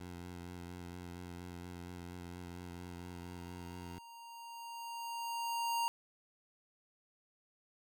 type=tone with vibrato; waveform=15% pulse; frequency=88.2 Hz; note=F2; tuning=18 cents sharp; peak=-39 dBFS; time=0-3.99 s; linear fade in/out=5 ms; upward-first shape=sine; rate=4.3 Hz; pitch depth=28 cents each way
type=tone with exponential growth; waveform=square; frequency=932.3 Hz; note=A#5; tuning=in tune; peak=-32 dBFS; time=2.33-5.88 s; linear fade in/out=0 ms; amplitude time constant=770 ms
effects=none